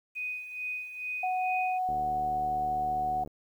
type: tone with tremolo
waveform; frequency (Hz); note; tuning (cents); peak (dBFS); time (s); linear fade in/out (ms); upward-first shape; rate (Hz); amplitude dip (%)
sine; 2494; D#7; +3; -31; 0.15-1.79; 20; sine; 2.3; 65
type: tone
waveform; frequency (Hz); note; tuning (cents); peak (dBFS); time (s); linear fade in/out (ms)
sine; 740; F#5; 0; -27; 1.23-3.24; 5
type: click train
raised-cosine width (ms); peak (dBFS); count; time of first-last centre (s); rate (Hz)
2; -30; 105; 1.89-3.275; 75.1
effects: 10-bit